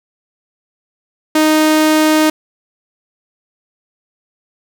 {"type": "tone", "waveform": "sawtooth", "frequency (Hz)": 310.3, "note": "D#4", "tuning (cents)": -5, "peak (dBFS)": -5, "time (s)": [1.35, 2.3], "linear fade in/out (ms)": 5, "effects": []}